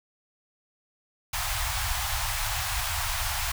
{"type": "band-stop noise", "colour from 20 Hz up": "pink", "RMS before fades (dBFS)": -29, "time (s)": [1.33, 3.52], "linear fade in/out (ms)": 5, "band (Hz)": [110, 710], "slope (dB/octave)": 48, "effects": []}